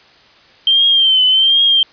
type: tone with vibrato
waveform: sine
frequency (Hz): 3136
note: G7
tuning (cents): 0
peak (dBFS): -8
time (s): 0.67-1.83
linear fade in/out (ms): 2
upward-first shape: triangle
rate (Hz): 1.3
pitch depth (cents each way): 74
effects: white hiss -46 dBFS RMS until 1.92 s + resampled to 11025 Hz